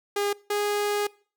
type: tone pair in turn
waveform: sawtooth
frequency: 407 / 412.7 Hz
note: G#4 / G#4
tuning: -35 / -11 cents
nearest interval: unison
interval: 24 cents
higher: second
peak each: -20 dBFS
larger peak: neither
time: 0.16-0.33 / 0.5-1.07 s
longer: second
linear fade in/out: 5 ms
effects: noise-tail reverb RT60 0.4 s tail -22 dB re dry